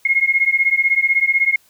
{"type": "beating tone pair", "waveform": "sine", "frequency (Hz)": [2147, 2163], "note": ["C7", "C#7"], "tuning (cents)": [44, -43], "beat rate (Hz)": 16, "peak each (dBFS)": -16, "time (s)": [0.05, 1.56], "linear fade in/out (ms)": 5, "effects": ["white hiss -55 dBFS RMS until 1.69 s"]}